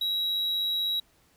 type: tone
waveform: triangle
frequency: 3868 Hz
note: B7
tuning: 37 cents flat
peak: -24 dBFS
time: 0.01-1 s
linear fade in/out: 5 ms
effects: pink hiss -64 dBFS RMS until 1.36 s